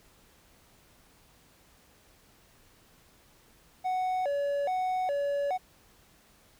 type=tone with vibrato; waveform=triangle; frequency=649 Hz; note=E5; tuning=27 cents flat; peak=-25 dBFS; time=3.84-5.58 s; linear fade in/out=20 ms; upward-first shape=square; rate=1.2 Hz; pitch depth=230 cents each way; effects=pink hiss -61 dBFS RMS until 6.59 s